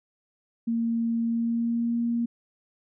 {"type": "tone with pitch glide", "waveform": "sine", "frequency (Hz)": [230.6, 234.8], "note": ["A#3", "A#3"], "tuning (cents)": [-19, 13], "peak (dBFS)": -23, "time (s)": [0.67, 2.26], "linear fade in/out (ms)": 10, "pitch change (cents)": 32, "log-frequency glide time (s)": [1.23, 1.98], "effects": []}